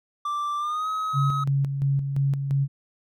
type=tone with pitch glide; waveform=triangle; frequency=1174.7 to 1273.6 Hz; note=D6 to D#6; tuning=0 to +40 cents; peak=-23 dBFS; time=0.25-1.44 s; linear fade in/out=5 ms; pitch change=+140 cents; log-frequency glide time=0.58-0.88 s
type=tone with tremolo; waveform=sine; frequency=138.59 Hz; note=C#3; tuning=in tune; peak=-19 dBFS; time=1.13-2.68 s; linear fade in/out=50 ms; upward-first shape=square; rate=2.9 Hz; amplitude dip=50%
effects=none